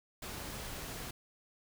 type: noise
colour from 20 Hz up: pink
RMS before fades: -43 dBFS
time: 0.22-1.11 s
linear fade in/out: 5 ms
effects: none